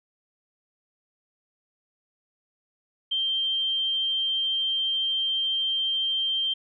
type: tone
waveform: sine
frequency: 3153 Hz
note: G7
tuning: 9 cents sharp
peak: -23 dBFS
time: 3.11-6.54 s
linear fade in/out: 10 ms
effects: none